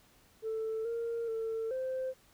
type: tone with pitch steps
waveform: sine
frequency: 442.5 / 463.8 / 448.6 / 520 Hz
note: A4 / A#4 / A4 / C5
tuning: +10 / -9 / +34 / -11 cents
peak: -31 dBFS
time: 0.42-2.14 s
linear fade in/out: 50 ms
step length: 430 ms
effects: tanh soft clip ceiling -30 dBFS + pink hiss -64 dBFS RMS until 2.33 s